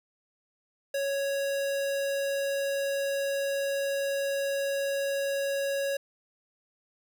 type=tone; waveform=square; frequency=554.4 Hz; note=C#5; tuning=in tune; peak=-28 dBFS; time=0.94-5.97 s; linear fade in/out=5 ms; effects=none